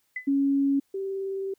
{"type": "tone with exponential decay", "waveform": "sine", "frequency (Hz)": 2009, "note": "B6", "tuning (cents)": 29, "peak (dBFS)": -26, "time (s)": [0.16, 0.29], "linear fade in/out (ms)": 5, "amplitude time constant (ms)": 28}
{"type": "tone", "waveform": "sine", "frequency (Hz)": 277.2, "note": "C#4", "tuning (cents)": 0, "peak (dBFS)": -20, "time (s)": [0.27, 0.8], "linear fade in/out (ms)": 10}
{"type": "tone with vibrato", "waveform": "sine", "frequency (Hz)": 388.2, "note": "G4", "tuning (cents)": -17, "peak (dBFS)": -28, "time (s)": [0.94, 1.54], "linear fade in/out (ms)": 5, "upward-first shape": "triangle", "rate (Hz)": 19, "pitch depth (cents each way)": 12}
{"effects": ["white hiss -71 dBFS RMS until 1.58 s"]}